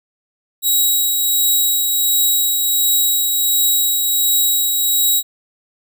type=tone with tremolo; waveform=5% pulse; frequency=3845 Hz; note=B7; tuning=47 cents flat; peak=-4 dBFS; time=0.62-5.23 s; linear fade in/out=50 ms; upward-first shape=triangle; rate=1.4 Hz; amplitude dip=35%; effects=none